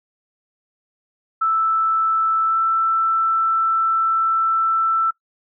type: tone with pitch glide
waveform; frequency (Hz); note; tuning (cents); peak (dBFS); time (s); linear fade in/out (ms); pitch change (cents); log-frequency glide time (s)
sine; 1319 to 1329.7; E6 to E6; +1 to +15; -15; 1.41-5.11; 10; +14; 2.46-2.57
effects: noise-tail reverb RT60 0.1 s tail -19 dB re dry